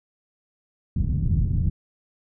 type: low-pass noise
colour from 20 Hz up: white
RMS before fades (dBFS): -22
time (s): 0.96-1.7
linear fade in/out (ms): 5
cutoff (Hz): 150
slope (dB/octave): 24
effects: none